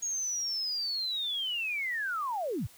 sine linear sweep, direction down, 6645 to 70.7 Hz, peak -30 dBFS, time 0.02-2.67 s, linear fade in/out 10 ms, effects white hiss -56 dBFS RMS until 2.77 s

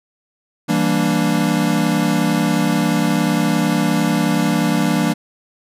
square chord, E half-diminished seventh, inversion none, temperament equal, 164.81 / 196 / 233.1 / 293.7 Hz, E3 / G3 / Bb3 / D4, 0 / 0 / 0 / 0 cents, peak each -21 dBFS, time 0.68-5.14 s, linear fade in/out 20 ms, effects resampled to 32000 Hz

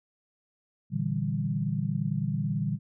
sine chord, E half-diminished seventh, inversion second, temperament equal, 116.54 / 146.83 / 164.81 / 196 Hz, Bb2 / D3 / E3 / G3, 0 / 0 / 0 / 0 cents, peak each -33 / -30 / -33 / -32 dBFS, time 0.9-2.79 s, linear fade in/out 50 ms, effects none

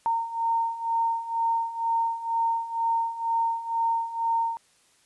sine beating tone pair, 916 / 918.1 Hz, A#5 / A#5, -31 / -27 cents, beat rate 2.1 Hz, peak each -29 / -25 dBFS, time 0.06-4.57 s, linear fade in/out 0 ms, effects white hiss -62 dBFS RMS until 5.05 s + resampled to 24000 Hz

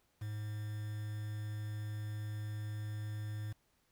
triangle tone with quantisation, 106.1 Hz, G#2, 38 cents sharp, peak -36 dBFS, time 0.21-3.53 s, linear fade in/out 10 ms, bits 9, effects pink hiss -75 dBFS RMS until 3.91 s

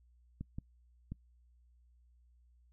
clicks, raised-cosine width 5 ms, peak -28 dBFS, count 3, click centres 0.41 / 0.585 / 1.12 s, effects noise-tail reverb RT60 0.1 s tail -25 dB re dry + added 60 Hz sine -63 dBFS peak until 2.72 s

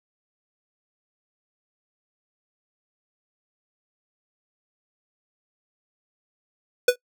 square tone with exponential decay, 493.9 Hz, B4, in tune, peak -10 dBFS, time 6.88-6.96 s, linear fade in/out 5 ms, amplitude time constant 17 ms, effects noise-tail reverb RT60 0.1 s tail -21 dB re dry

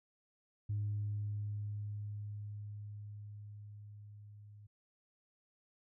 sine tone with level ramp, 103.83 Hz, G#2, in tune, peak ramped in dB -32 to -53 dBFS, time 0.69-4.67 s, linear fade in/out 10 ms, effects tanh soft clip ceiling -30 dBFS

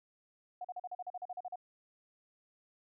sine tone bursts, 726 Hz, F#5, 33 cents flat, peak -38 dBFS, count 13, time 0.61-1.558 s, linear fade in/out 5 ms, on 36 ms, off 40 ms, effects none

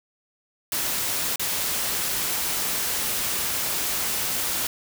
white noise with dropouts, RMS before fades -26 dBFS, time 0.72-4.67 s, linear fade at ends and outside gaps 2 ms, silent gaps 1.359-1.395 s, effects none

